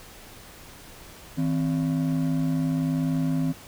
triangle ring-modulated tone, 210.7 Hz, G#3, 25 cents sharp, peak -17 dBFS, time 1.37-3.53 s, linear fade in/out 20 ms, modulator 50.5 Hz, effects pink hiss -46 dBFS RMS until 3.67 s

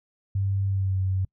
sine tone with pitch glide, 97.9 to 94.62 Hz, G2 to F#2, -2 to +39 cents, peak -22 dBFS, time 0.35-1.25 s, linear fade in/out 5 ms, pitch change -59 cents, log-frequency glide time 0.67-0.98 s, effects noise-tail reverb RT60 0.1 s tail -26 dB re dry

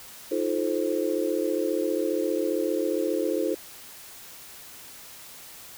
sine chord, F dominant seventh, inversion third, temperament just, 314.3 / 349.2 / 436.5 / 523.8 Hz, Eb4 / F4 / A4 / C5, +18 / 0 / -14 / +2 cents, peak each -29 dBFS, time 0.31-3.55 s, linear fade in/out 10 ms, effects white hiss -45 dBFS RMS until 5.77 s

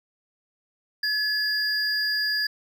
triangle tone pair together, 1707 / 4828 Hz, G#6 / D8, +47 / +47 cents, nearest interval octave + tritone, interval 1800 cents, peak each -24 dBFS, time 1.03-2.47 s, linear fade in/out 5 ms, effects none

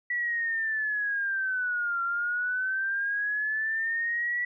sine linear two-way sweep, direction down then up, 1952 to 1372 to 1952 Hz, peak -26 dBFS, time 0.1-4.45 s, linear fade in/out 5 ms, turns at 2.02 s, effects none

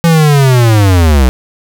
square linear sweep, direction down, 170 to 60.5 Hz, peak -5 dBFS, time 0.04-1.29 s, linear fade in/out 0 ms, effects none

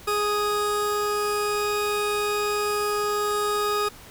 40% pulse tone pair together, 415.3 / 1245.7 Hz, G#4 / D#6, 0 / +2 cents, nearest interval octave + perfect fifth, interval 1902 cents, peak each -24 / -25 dBFS, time 0.07-3.89 s, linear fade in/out 10 ms, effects pink hiss -46 dBFS RMS until 4.1 s

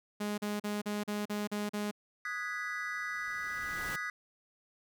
sawtooth tone bursts, 207.7 Hz, G#3, in tune, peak -29 dBFS, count 8, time 0.2-1.913 s, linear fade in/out 10 ms, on 180 ms, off 39 ms
triangle chord, G# minor seventh, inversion second, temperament equal with one note detuned, 1244.5 / 1473.2 / 1661.2 / 1975.5 Hz, D#6 / F#6 / G#6 / B6, 0 / -8 / 0 / 0 cents, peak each -40 / -41 / -39 / -37 dBFS, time 2.25-4.1 s, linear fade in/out 2 ms
pink noise with exponential growth, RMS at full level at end -40 dBFS, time 2.71-3.96 s, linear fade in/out 5 ms, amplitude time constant 270 ms
effects none

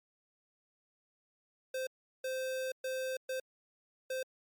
square tone bursts at uneven times, 520 Hz, C5, 11 cents flat, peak -35 dBFS, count 5, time 1.74-1.87 / 2.24-2.72 / 2.84-3.17 / 3.29-3.4 / 4.1-4.23 s, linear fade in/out 5 ms, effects MP3 96 kbps

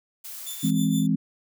blue noise, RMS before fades -38 dBFS, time 0.24-0.71 s, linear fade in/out 10 ms
15% pulse tone with tremolo, 3520 Hz, A7, in tune, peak -25 dBFS, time 0.46-1.07 s, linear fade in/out 10 ms, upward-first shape sine, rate 6.4 Hz, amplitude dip 70%
sine chord, E augmented, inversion none, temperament equal, 164.81 / 207.7 / 261.6 Hz, E3 / G#3 / B#3, 0 / 0 / 0 cents, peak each -24 dBFS, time 0.63-1.16 s, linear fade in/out 10 ms
effects none

